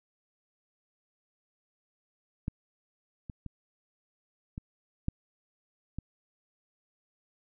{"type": "clicks", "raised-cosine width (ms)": 5, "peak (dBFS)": [-19, -27, -27, -25, -16, -23], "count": 6, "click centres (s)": [2.481, 3.298, 3.463, 4.579, 5.084, 5.986], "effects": []}